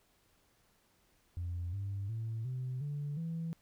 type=tone with pitch steps; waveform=sine; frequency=87.31 / 99.14 / 112.57 / 127.83 / 145.15 / 164.82 Hz; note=F2 / G2 / A2 / C3 / D3 / E3; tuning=0 / +20 / +40 / -40 / -20 / 0 cents; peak=-34 dBFS; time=1.37-3.53 s; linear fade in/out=0 ms; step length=360 ms; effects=tanh soft clip ceiling -32 dBFS + pink hiss -71 dBFS RMS until 3.61 s